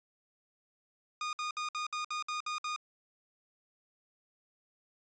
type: tone bursts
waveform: sawtooth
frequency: 1227 Hz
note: D#6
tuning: 25 cents flat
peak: -30 dBFS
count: 9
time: 1.21-2.762 s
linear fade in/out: 2 ms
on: 120 ms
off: 59 ms
effects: resampled to 16000 Hz